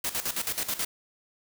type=noise with tremolo; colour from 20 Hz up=white; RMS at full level=-29 dBFS; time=0.04-0.85 s; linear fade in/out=5 ms; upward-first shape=square; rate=9.3 Hz; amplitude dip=75%; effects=none